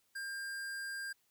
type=tone; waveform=square; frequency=1600 Hz; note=G6; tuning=35 cents sharp; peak=-40 dBFS; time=0.15-1.13 s; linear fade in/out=10 ms; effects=white hiss -75 dBFS RMS until 1.3 s